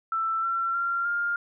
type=tone with pitch steps; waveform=sine; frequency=1330 / 1354.8 / 1380.1 / 1405.8 Hz; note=E6 / E6 / F6 / F6; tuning=+15 / +47 / -21 / +11 cents; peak=-24 dBFS; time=0.12-1.36 s; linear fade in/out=2 ms; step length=310 ms; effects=none